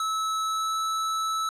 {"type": "tone with pitch glide", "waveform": "square", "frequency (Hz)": [1300, 1308.3], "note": ["E6", "E6"], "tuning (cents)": [-24, -13], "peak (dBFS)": -26, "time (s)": [0, 1.49], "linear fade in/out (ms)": 2, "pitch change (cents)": 11, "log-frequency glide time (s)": [0.42, 0.77], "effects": ["low-pass 10000 Hz 12 dB/octave"]}